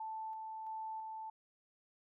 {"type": "tone with tremolo", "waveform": "sine", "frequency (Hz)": 880, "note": "A5", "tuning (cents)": 0, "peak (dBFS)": -40, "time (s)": [0, 1.3], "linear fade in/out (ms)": 5, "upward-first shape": "square", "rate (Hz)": 1.5, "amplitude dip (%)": 25, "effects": []}